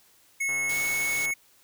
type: tone with pitch glide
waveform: square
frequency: 2189 to 2203 Hz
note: C#7 to C#7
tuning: -22 to -11 cents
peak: -26 dBFS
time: 0.4-1.34 s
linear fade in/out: 10 ms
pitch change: +11 cents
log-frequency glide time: 0.66-0.77 s
type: click train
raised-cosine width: 0.5 ms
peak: -28 dBFS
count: 117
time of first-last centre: 0.49-1.307 s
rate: 142 Hz
type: noise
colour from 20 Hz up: white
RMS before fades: -36 dBFS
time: 0.69-1.26 s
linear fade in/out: 5 ms
effects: white hiss -60 dBFS RMS until 1.63 s